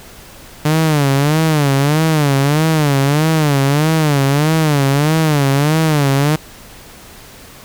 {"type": "tone with vibrato", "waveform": "sawtooth", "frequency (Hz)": 148.2, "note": "D3", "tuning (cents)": 16, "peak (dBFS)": -7, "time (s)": [0.65, 6.36], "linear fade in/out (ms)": 5, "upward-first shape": "sine", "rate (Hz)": 1.6, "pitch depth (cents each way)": 140, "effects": ["pink hiss -38 dBFS RMS until 7.64 s"]}